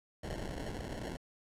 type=noise with sample-and-hold; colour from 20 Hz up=pink; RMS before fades=-41 dBFS; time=0.23-1.17 s; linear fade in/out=5 ms; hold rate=1225 Hz; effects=low-pass 10000 Hz 12 dB/octave